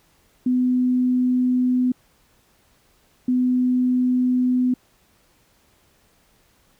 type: tone pair in turn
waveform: sine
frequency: 251.3 / 251.3 Hz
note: B3 / B3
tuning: +30 / +30 cents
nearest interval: unison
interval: 0 cents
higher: neither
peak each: -16 dBFS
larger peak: neither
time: 0.46-1.92 / 3.28-4.74 s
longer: neither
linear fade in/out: 5 ms
effects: pink hiss -60 dBFS RMS until 6.79 s